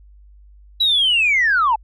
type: linear sweep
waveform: sine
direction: down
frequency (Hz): 3951 to 830.6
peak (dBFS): -12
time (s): 0.8-1.76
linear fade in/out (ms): 10
effects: tanh soft clip ceiling -9 dBFS + added 50 Hz sine -43 dBFS peak until 1.83 s